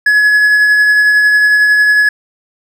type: tone with tremolo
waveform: triangle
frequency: 1693 Hz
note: G#6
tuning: 33 cents sharp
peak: -3 dBFS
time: 0.06-2.09 s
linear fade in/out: 5 ms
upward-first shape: triangle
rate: 11 Hz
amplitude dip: 30%
effects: none